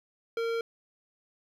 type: tone with hard clipping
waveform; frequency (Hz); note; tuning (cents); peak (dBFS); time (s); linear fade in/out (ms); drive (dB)
sine; 460; A#4; -23; -30; 0.37-0.61; 2; 15
effects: none